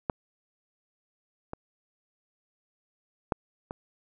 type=clicks; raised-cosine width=1 ms; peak=-12 / -21 / -11 / -21 dBFS; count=4; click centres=0.098 / 1.534 / 3.322 / 3.709 s; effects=none